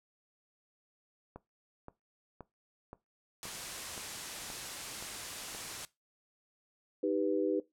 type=click train; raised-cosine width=1 ms; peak=-31 dBFS; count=9; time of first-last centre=1.36-5.548 s; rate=1.91 Hz
type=noise; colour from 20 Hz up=white; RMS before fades=-41 dBFS; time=3.43-5.85 s; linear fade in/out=0 ms
type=chord; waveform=sine; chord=Eb augmented; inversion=none; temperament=equal; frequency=311.1 / 392 / 493.9 Hz; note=Eb4 / G4 / B4; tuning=0 / 0 / 0 cents; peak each=-33 dBFS; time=7.03-7.6 s; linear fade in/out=5 ms
effects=noise-tail reverb RT60 0.2 s tail -19 dB re dry + low-pass 10000 Hz 12 dB/octave